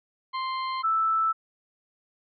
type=tone pair in turn; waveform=40% pulse / sine; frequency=1046.5 / 1318.5 Hz; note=C6 / E6; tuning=0 / 0 cents; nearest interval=major third; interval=400 cents; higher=second; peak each=-27 / -21 dBFS; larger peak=second; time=0.33-0.83 / 0.83-1.33 s; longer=neither; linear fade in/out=20 ms; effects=resampled to 11025 Hz